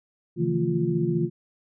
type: tone cluster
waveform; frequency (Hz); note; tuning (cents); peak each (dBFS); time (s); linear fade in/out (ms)
sine; 133.7 / 158.5 / 173.4 / 223.9 / 349.1; C3 / D#3 / F3 / A3 / F4; +38 / +32 / -12 / +30 / -1; -30 / -26 / -29 / -31 / -26; 0.36-1.3; 50
effects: none